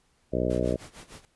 harmonic tone, 61.74 Hz, B1, in tune, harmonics 1 / 2 / 3 / 4 / 5 / 6 / 7 / 8 / 9 / 10, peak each -33 / -33 / -33 / -33 / -33 / -33 / -33 / -33 / -33 / -33 dBFS, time 0.32-0.77 s, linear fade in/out 20 ms
pink noise with tremolo, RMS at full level -44 dBFS, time 0.5-1.25 s, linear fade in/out 0 ms, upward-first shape sine, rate 6.6 Hz, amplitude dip 85%
effects pink hiss -68 dBFS RMS until 1.35 s + resampled to 24000 Hz

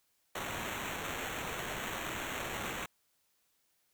white noise with sample-and-hold, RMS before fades -39 dBFS, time 0.35-2.86 s, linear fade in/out 5 ms, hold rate 4900 Hz, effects white hiss -75 dBFS RMS until 3.93 s

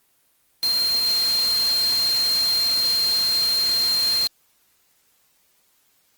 sine tone in noise, 4186 Hz, C8, in tune, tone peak -18 dBFS, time 0.63-4.27 s, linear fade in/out 0 ms, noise white, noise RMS -30 dBFS, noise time 0.63-4.27 s, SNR +9 dB, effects white hiss -63 dBFS RMS until 6.17 s + Opus 24 kbps

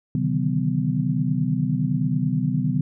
sine tone cluster, 129.2 / 148 / 157.5 / 189.2 / 249.3 Hz, C3 / D3 / D#3 / F#3 / B3, -21 / +14 / +21 / +39 / +16 cents, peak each -26 dBFS, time 0.15-2.81 s, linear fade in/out 2 ms, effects none

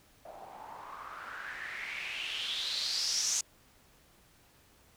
blue noise with low-pass filter sweep, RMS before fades -37 dBFS, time 0.25-3.41 s, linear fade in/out 5 ms, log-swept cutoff 650 to 6600 Hz, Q 5.5, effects pink hiss -63 dBFS RMS until 4.96 s

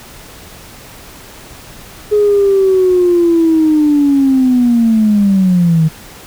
sine linear sweep, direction down, 421.8 to 155.56 Hz, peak -6 dBFS, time 2.11-5.89 s, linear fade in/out 20 ms, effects tanh soft clip ceiling -2 dBFS + pink hiss -35 dBFS RMS until 6.26 s

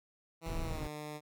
10% pulse tone with pitch glide, 164 to 150.39 Hz, E3 to D3, -9 to +41 cents, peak -33 dBFS, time 0.41-1.21 s, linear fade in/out 50 ms, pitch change -150 cents, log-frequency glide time 0.63-0.87 s
brown noise, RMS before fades -38 dBFS, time 0.46-0.87 s, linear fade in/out 0 ms
effects none

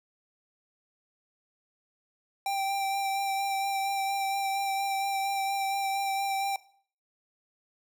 square tone with vibrato, 785 Hz, G5, 2 cents sharp, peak -28 dBFS, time 2.46-6.56 s, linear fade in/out 2 ms, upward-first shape sine, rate 4.3 Hz, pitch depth 16 cents each way, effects noise-tail reverb RT60 0.5 s tail -18 dB re dry

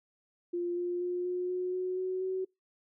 sine tone with pitch steps, 349.2 / 352.8 / 356.5 / 360.3 / 364 / 367.8 / 371.7 / 375.6 Hz, F4 / F4 / F4 / F#4 / F#4 / F#4 / F#4 / F#4, 0 / +18 / +36 / -46 / -28 / -10 / +8 / +26 cents, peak -30 dBFS, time 0.53-2.45 s, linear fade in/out 10 ms, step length 240 ms, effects noise-tail reverb RT60 0.2 s tail -26 dB re dry

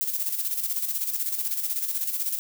violet noise with tremolo, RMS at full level -26 dBFS, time 0.01-2.39 s, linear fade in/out 0 ms, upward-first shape square, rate 16 Hz, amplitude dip 55%, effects none

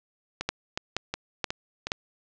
two click trains, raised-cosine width 0.2 ms, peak -9 / -12 dBFS, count 4 / 5, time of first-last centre 0.49-1.919 / 0.41-1.87 s, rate 2.1 / 2.74 Hz, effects low-pass 7000 Hz 12 dB/octave

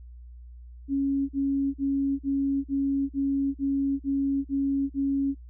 sine tone bursts, 275.9 Hz, C#4, 8 cents flat, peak -22 dBFS, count 10, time 0.88-5.349 s, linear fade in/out 50 ms, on 410 ms, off 41 ms, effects noise-tail reverb RT60 0.1 s tail -21 dB re dry + added 60 Hz sine -42 dBFS peak until 5.49 s

